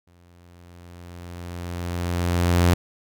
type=tone with exponential growth; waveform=sawtooth; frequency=87.31 Hz; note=F2; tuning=in tune; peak=-10 dBFS; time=0.07-2.74 s; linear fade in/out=5 ms; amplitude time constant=580 ms; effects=none